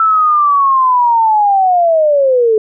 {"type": "linear sweep", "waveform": "sine", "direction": "down", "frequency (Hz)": [1328, 425], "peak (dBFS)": -7, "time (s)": [0, 2.58], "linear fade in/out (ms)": 2, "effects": []}